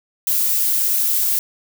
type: noise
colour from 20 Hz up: violet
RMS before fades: -18 dBFS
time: 0.27-1.39 s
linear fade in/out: 2 ms
effects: none